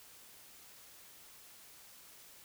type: silence
effects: white hiss -57 dBFS RMS until 2.44 s